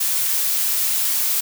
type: noise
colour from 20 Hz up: blue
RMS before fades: -20 dBFS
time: 0-1.41 s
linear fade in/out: 10 ms
effects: none